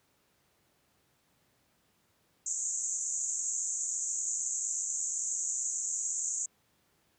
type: band-pass noise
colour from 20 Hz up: pink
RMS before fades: -34 dBFS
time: 2.46-6.46 s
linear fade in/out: 5 ms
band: 6500 to 7600 Hz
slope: 96 dB/octave
effects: pink hiss -71 dBFS RMS until 7.18 s + high-pass 80 Hz 12 dB/octave